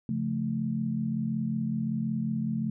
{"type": "chord", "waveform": "sine", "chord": "Db augmented", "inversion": "none", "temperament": "equal", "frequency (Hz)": [138.59, 174.61, 220], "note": ["Db3", "F3", "A3"], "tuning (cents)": [0, 0, 0], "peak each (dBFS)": [-33, -34, -29], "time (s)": [0.09, 2.7], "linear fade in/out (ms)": 2, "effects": []}